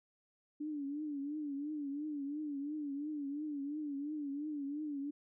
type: tone with vibrato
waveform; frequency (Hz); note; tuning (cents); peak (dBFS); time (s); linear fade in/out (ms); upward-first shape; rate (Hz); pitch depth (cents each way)
sine; 291.5; D4; -13; -37; 0.6-5.11; 10; triangle; 2.9; 110
effects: none